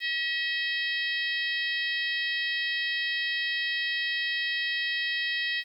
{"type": "harmonic tone", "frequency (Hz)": 640, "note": "D#5", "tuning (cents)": 49, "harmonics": [3, 4, 5, 6, 7, 8], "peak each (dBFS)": [-29, -35, -35, -36, -40, -42], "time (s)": [0, 5.64], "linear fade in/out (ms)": 50, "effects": ["10-bit"]}